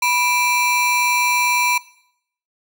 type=ring-modulated tone; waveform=40% pulse; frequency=1667 Hz; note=G#6; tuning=6 cents sharp; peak=-12 dBFS; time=0.02-1.78 s; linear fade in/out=5 ms; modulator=684 Hz; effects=noise-tail reverb RT60 0.7 s tail -19 dB re dry